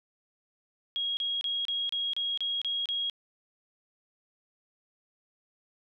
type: tone bursts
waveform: sine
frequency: 3288 Hz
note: G#7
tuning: 18 cents flat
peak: -28 dBFS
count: 9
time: 0.96-3.098 s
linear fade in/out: 0 ms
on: 210 ms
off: 31 ms
effects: none